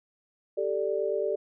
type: chord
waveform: sine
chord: G suspended second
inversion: none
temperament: just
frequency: 392 / 441 / 588 Hz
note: G4 / A4 / D5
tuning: 0 / +4 / +2 cents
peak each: -30 dBFS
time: 0.57-1.36 s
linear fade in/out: 10 ms
effects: none